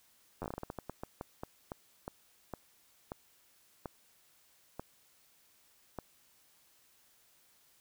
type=slowing click train; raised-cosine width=1 ms; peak=-25 dBFS; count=22; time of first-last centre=0.42-5.987 s; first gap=10 ms; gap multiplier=1.27; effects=white hiss -67 dBFS RMS until 7.8 s